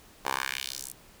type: tone with high-pass filter sweep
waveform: 10% pulse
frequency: 66.2 Hz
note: C2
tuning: 21 cents sharp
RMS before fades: -34 dBFS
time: 0.25-0.93 s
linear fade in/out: 5 ms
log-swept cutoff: 690 to 10000 Hz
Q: 1.7
effects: pink hiss -55 dBFS RMS until 1.2 s